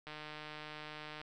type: click train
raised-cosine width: 0.3 ms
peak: -30 dBFS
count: 175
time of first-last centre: 0.07-1.215 s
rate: 152 Hz
effects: none